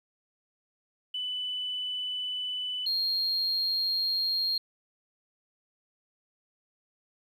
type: tone pair in turn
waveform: sine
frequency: 2992 / 4231 Hz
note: F#7 / C8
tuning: +19 / +19 cents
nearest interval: tritone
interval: 600 cents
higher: second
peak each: -30 / -24 dBFS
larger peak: second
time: 1.14-2.86 / 2.86-4.58 s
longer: neither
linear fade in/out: 5 ms
effects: tanh soft clip ceiling -23 dBFS + 11-bit